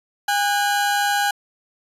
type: tone pair together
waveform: 30% pulse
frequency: 811.7 / 1480 Hz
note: G#5 / F#6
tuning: -40 / 0 cents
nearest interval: minor seventh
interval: 1040 cents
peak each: -16 / -22 dBFS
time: 0.28-1.31 s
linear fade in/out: 5 ms
effects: resampled to 32000 Hz